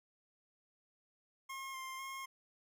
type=tone with vibrato; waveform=25% pulse; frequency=1064 Hz; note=C6; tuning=29 cents sharp; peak=-39 dBFS; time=1.49-2.26 s; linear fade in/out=10 ms; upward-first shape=square; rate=2 Hz; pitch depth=17 cents each way; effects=none